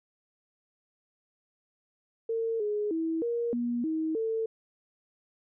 sine tone with pitch steps, 454.1 / 417.9 / 325 / 470.9 / 239.7 / 317.4 / 447.1 Hz, A#4 / G#4 / E4 / A#4 / A#3 / D#4 / A4, -45 / +11 / -24 / +18 / +48 / +35 / +28 cents, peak -27 dBFS, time 2.29-4.46 s, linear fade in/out 5 ms, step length 310 ms, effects none

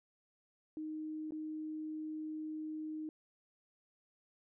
sine tone with dropouts, 310.5 Hz, D#4, 3 cents flat, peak -39 dBFS, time 0.77-3.09 s, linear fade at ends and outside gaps 1 ms, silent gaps 1.308-1.321 s, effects none

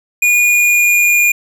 square tone with pitch glide, 2442 to 2424 Hz, D#7 to D#7, -33 to -46 cents, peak -9 dBFS, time 0.22-1.32 s, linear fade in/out 5 ms, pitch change -13 cents, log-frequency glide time 0.42-1.2 s, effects none

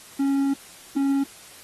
triangle tone bursts at uneven times, 275.8 Hz, C#4, 9 cents flat, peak -17 dBFS, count 2, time 0.19-0.54 / 0.96-1.24 s, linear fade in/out 10 ms, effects white hiss -46 dBFS RMS until 1.63 s + AAC 32 kbps

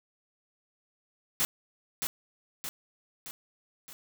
white noise with echo, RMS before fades -27 dBFS, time 1.4-1.45 s, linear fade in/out 0 ms, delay 620 ms, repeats 4, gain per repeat -5 dB, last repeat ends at 3.93 s, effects none

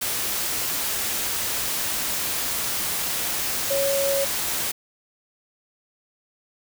sine tone in noise, 554 Hz, C#5, 1 cent flat, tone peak -21 dBFS, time 3.7-4.25 s, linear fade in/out 10 ms, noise white, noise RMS -26 dBFS, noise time 0.01-4.72 s, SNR +2 dB, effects none

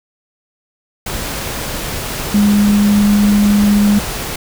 sine tone in noise, 205.6 Hz, G#3, 17 cents flat, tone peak -8 dBFS, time 2.34-3.99 s, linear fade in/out 5 ms, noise pink, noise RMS -22 dBFS, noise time 1.06-4.36 s, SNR +11 dB, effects none

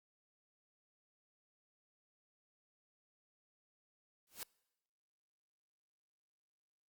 white noise with exponential growth, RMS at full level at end -41 dBFS, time 4.27-4.43 s, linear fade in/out 1 ms, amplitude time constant 34 ms, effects noise-tail reverb RT60 1.0 s tail -25 dB re dry + Opus 48 kbps

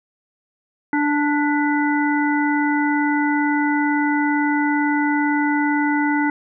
harmonic tone with a mistuned harmonic, 293.7 Hz, D4, in tune, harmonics 1 / 3 / 5 / 7, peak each -18 / -23 / -25 / -26 dBFS, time 0.93-6.3 s, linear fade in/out 2 ms, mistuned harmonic 7, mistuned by -53 cents, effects none

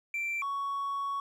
triangle tone pair in turn, 2349 / 1115 Hz, D7 / C#6, 0 / +10 cents, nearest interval octave + minor second, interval 1290 cents, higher first, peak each -28 dBFS, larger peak neither, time 0.14-0.42 / 0.42-1.2 s, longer second, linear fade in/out 2 ms, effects tanh soft clip ceiling -25 dBFS

